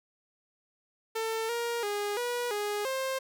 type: tone with pitch steps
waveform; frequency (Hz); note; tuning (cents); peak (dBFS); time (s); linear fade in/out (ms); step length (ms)
sawtooth; 447.2 / 470.8 / 411.1 / 484.7 / 414.3 / 529; A4 / A#4 / G#4 / B4 / G#4 / C5; +28 / +17 / -18 / -32 / -4 / +19; -26; 1.15-3.19; 10; 340
effects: none